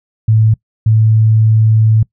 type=tone pair in turn; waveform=sine; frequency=110 / 110 Hz; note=A2 / A2; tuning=0 / 0 cents; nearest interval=unison; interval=0 cents; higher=neither; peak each=-6 dBFS; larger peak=neither; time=0.28-0.54 / 0.86-2.03 s; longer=second; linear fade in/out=5 ms; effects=noise-tail reverb RT60 0.1 s tail -23 dB re dry